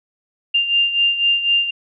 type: beating tone pair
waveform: sine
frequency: 2794 / 2798 Hz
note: F7 / F7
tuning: 0 / +3 cents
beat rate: 4 Hz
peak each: -15 / -21 dBFS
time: 0.54-1.71 s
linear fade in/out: 10 ms
effects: none